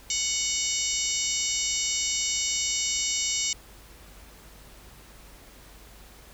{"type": "harmonic tone with a mistuned harmonic", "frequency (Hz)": 740, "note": "F#5", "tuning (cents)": 0, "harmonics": [3, 4, 5, 6, 7, 8, 9, 10], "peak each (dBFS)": [-36, -33, -36, -36, -36, -31, -35, -30], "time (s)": [0.1, 3.53], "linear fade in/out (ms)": 2, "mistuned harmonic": 8, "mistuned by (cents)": -25, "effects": ["added 50 Hz sine -51 dBFS peak until 6.33 s", "pink hiss -51 dBFS RMS until 6.33 s"]}